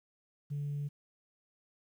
sine tone, 144.4 Hz, D3, 29 cents flat, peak -32 dBFS, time 0.5-0.89 s, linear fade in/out 20 ms, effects tanh soft clip ceiling -31 dBFS + 11-bit

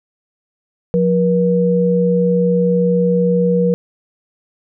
sine tone pair together, 177.8 / 480.2 Hz, F3 / B4, +31 / -49 cents, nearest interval octave + perfect fourth, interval 1720 cents, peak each -14 dBFS, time 0.94-3.74 s, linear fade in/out 0 ms, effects none

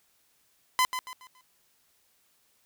sawtooth tone with echo, 1016 Hz, B5, 49 cents sharp, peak -17 dBFS, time 0.79-0.85 s, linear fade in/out 0 ms, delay 140 ms, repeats 4, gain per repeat -9 dB, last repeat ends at 1.41 s, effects white hiss -68 dBFS RMS until 2.65 s

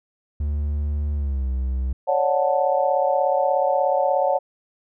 triangle tone with pitch glide, 73.42 to 64.29 Hz, D2 to C2, 0 to -30 cents, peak -19 dBFS, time 0.4-1.93 s, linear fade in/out 5 ms, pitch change -230 cents, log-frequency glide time 1.14-1.49 s
sine chord, D major seventh, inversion third, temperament just, 550.6 / 587.3 / 734.2 / 881 Hz, C#5 / D5 / F#5 / A5, -12 / 0 / -14 / +2 cents, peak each -21 / -24 / -22 / -25 dBFS, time 2.07-4.39 s, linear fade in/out 20 ms
effects none

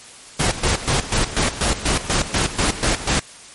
pink noise with tremolo, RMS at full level -18 dBFS, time 0.39-3.2 s, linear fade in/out 10 ms, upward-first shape square, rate 4.1 Hz, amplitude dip 75%, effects white hiss -41 dBFS RMS until 3.54 s + MP3 48 kbps

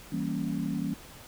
sine chord, E diminished seventh, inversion none, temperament equal, 164.81 / 196 / 233.1 / 277.2 Hz, E3 / G3 / Bb3 / Db4, 0 / 0 / 0 / 0 cents, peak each -34 dBFS, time 0.12-0.94 s, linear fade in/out 5 ms, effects pink hiss -49 dBFS RMS until 1.27 s

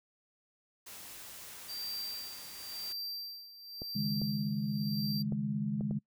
white noise, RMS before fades -48 dBFS, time 0.86-2.93 s, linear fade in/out 10 ms
square tone with tremolo, 4699 Hz, D8, in tune, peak -37 dBFS, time 1.68-5.23 s, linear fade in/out 20 ms, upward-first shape sine, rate 0.94 Hz, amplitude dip 80%
clicks, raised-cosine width 2 ms, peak -28 dBFS, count 5, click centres 3.819 / 4.217 / 5.323 / 5.809 / 5.91 s
sine chord, C# suspended second, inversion none, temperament just, 138.59 / 155.92 / 207.9 Hz, C#3 / D#3 / G#3, 0 / +4 / +2 cents, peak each -37 / -38 / -33 dBFS, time 3.95-5.99 s, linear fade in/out 10 ms
effects noise-tail reverb RT60 0.1 s tail -23 dB re dry

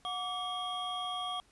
triangle tone cluster, 730 / 1157 / 3257 Hz, F#5 / D6 / G#7, -24 / -26 / -34 cents, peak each -37 / -37 / -37 dBFS, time 0.05-1.4 s, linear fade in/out 0 ms, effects pink hiss -66 dBFS RMS until 1.51 s + resampled to 24000 Hz

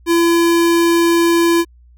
square tone, 338.3 Hz, E4, 45 cents sharp, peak -11 dBFS, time 0.06-1.65 s, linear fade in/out 50 ms, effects added 60 Hz sine -43 dBFS peak until 1.97 s

